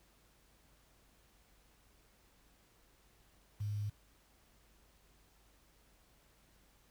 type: tone with quantisation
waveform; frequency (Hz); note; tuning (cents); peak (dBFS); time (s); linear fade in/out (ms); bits
sine; 103.83; G#2; 0; -35; 3.6-3.9; 10; 10
effects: added 50 Hz sine -70 dBFS peak until 6.9 s + pink hiss -69 dBFS RMS until 6.9 s